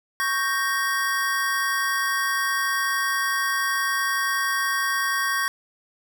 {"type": "chord", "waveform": "square", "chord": "G diminished", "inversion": "second", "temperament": "equal", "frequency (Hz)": [1108.7, 1568, 1864.7], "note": ["Db6", "G6", "Bb6"], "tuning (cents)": [0, 0, 0], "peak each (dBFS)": -27, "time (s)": [0.2, 5.48], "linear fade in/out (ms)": 0, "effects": []}